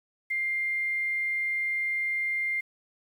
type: tone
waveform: sine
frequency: 2100 Hz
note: C7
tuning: 6 cents sharp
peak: -26 dBFS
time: 0.3-2.61 s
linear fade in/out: 10 ms
effects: 9-bit